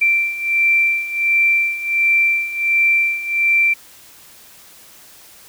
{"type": "beating tone pair", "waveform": "sine", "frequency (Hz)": [2349, 2350.4], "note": ["D7", "D7"], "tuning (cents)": [0, 1], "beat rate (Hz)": 1.4, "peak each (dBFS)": [-19, -15], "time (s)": [0.01, 3.74], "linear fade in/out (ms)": 10, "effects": ["white hiss -44 dBFS RMS until 5.48 s"]}